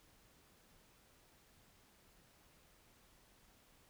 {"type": "silence", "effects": ["pink hiss -68 dBFS RMS until 3.89 s"]}